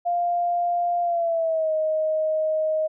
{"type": "tone with pitch glide", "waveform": "sine", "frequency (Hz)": [698.5, 625.9], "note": ["F5", "D#5"], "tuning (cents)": [0, 10], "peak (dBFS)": -20, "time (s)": [0.05, 2.88], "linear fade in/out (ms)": 20, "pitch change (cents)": -190, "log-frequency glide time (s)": [1.02, 1.73], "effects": []}